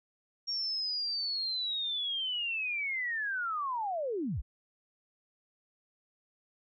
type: linear sweep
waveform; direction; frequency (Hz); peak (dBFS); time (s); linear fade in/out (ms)
sine; down; 5580 to 31.71; -31; 0.47-4.42; 20
effects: none